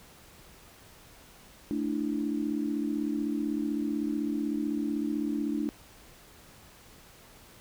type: chord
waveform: sine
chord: A suspended fourth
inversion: none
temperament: equal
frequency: 220 / 293.7 / 329.6 Hz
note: A3 / D4 / E4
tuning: 0 / 0 / 0 cents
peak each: -33 / -30 / -35 dBFS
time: 1.71-5.69 s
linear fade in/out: 0 ms
effects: pink hiss -54 dBFS RMS until 7.6 s